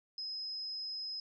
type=tone; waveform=sine; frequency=5090 Hz; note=D#8; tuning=39 cents sharp; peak=-38 dBFS; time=0.18-1.2 s; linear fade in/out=2 ms; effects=none